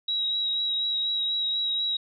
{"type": "tone with vibrato", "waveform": "sine", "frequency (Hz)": 3847, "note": "B7", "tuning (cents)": -46, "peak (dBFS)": -24, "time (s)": [0.08, 1.97], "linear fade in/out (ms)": 5, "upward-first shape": "sine", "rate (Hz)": 4.1, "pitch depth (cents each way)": 16, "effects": []}